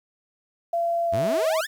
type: tone with pitch glide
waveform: sine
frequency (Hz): 681 to 639.1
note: F5 to D#5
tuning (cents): -44 to +46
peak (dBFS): -21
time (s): 0.73-1.61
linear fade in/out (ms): 5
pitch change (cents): -110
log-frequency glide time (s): 1.06-1.46
type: exponential sweep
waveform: sawtooth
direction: up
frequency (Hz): 86.8 to 1864.7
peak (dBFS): -23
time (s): 1.12-1.67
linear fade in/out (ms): 20
effects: 9-bit